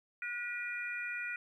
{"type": "harmonic tone", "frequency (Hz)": 483.7, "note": "B4", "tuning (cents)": -36, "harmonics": [3, 4, 5], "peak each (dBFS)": [-40, -42, -40], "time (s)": [0.22, 1.36], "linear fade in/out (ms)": 2, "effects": ["12-bit"]}